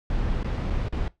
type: noise with dropouts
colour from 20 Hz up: brown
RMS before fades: -26 dBFS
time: 0.1-1.08 s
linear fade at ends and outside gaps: 1 ms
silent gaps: 0.431-0.444 / 0.7-0.705 / 0.885-0.925 s
effects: noise-tail reverb RT60 0.2 s tail -20 dB re dry + low-pass 4000 Hz 12 dB/octave